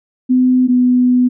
sine tone pair in turn, 253.8 / 249.2 Hz, B3 / B3, +47 / +16 cents, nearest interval unison, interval 31 cents, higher first, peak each -8 dBFS, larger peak neither, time 0.29-0.68 / 0.68-1.29 s, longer second, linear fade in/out 20 ms, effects none

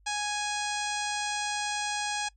harmonic tone, 830.6 Hz, G#5, in tune, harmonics 1 / 2 / 3 / 4 / 5 / 6 / 7 / 8 / 9 / 10, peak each -33 / -36 / -38 / -39 / -40 / -41 / -41 / -42 / -43 / -43 dBFS, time 0.06-2.29 s, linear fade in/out 10 ms, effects noise-tail reverb RT60 0.1 s tail -22 dB re dry + added 50 Hz sine -58 dBFS peak until 2.36 s

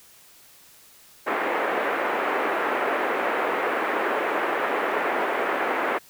pink band-pass noise, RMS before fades -25 dBFS, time 1.26-5.99 s, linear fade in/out 20 ms, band 350 to 2100 Hz, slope 24 dB/octave, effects white hiss -52 dBFS RMS until 6.09 s

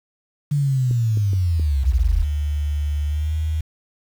sine linear sweep, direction down, 148 to 39.29 Hz, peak -16 dBFS, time 0.51-2.24 s, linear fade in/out 10 ms
clicks, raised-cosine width 3 ms, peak -19 dBFS, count 4, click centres 0.911 / 1.173 / 1.333 / 1.597 s
sine tone with pitch glide, 73.42 to 78.24 Hz, D2 to D#2, 0 to +10 cents, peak -19 dBFS, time 1.83-3.61 s, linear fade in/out 5 ms, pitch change +110 cents, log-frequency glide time 3.07-3.35 s
effects 7-bit

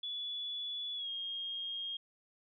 sine tone with pitch glide, 3426 to 3241 Hz, A7 to G#7, -47 to -43 cents, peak -37 dBFS, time 0.03-1.97 s, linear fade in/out 5 ms, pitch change -96 cents, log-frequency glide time 0.95-1.09 s, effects none

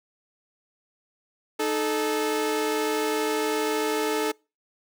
sawtooth tone pair together, 307.2 / 434.5 Hz, D#4 / A4, -22 / -22 cents, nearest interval tritone, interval 600 cents, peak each -25 / -21 dBFS, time 1.59-4.32 s, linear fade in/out 10 ms, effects noise-tail reverb RT60 0.3 s tail -26 dB re dry

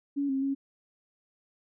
sine tone with pitch steps, 282.1 / 268.7 / 274.4 Hz, C#4 / C4 / C#4, +30 / +46 / -17 cents, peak -26 dBFS, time 0.16-0.55 s, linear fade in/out 20 ms, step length 130 ms, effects none

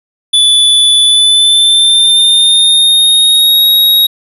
square tone with pitch glide, 3472 to 3786 Hz, A7 to A#7, -24 to +26 cents, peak -5 dBFS, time 0.33-4.07 s, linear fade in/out 10 ms, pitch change +150 cents, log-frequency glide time 1.04-3.67 s, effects resampled to 32000 Hz

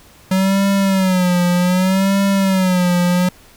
square tone with vibrato, 186.7 Hz, F#3, 16 cents sharp, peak -13 dBFS, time 0.31-3.29 s, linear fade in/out 5 ms, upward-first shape sine, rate 0.65 Hz, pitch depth 96 cents each way, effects pink hiss -46 dBFS RMS until 3.56 s

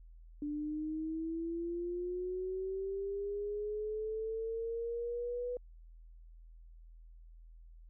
sine linear sweep, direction up, 292.6 to 493.9 Hz, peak -35 dBFS, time 0.42-5.57 s, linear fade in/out 2 ms, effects added 41 Hz sine -52 dBFS peak until 7.89 s

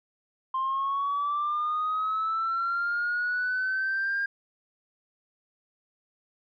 sine linear sweep, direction up, 1046.5 to 1613 Hz, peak -24 dBFS, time 0.54-4.26 s, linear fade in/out 5 ms, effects tanh soft clip ceiling -22 dBFS

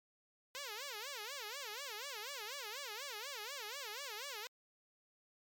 5% pulse tone with vibrato, 489.2 Hz, B4, 16 cents flat, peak -32 dBFS, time 0.55-4.47 s, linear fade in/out 0 ms, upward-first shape sine, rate 4.1 Hz, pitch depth 290 cents each way, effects MP3 96 kbps

